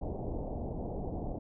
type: low-pass noise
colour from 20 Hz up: pink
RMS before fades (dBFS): -37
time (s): 0.01-1.39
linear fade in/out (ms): 10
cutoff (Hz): 790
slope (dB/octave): 48
effects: none